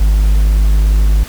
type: tone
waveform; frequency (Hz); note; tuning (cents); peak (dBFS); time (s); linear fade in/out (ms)
triangle; 51.4; G#1; -17; -5; 0-1.24; 10
effects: pink hiss -32 dBFS RMS until 1.28 s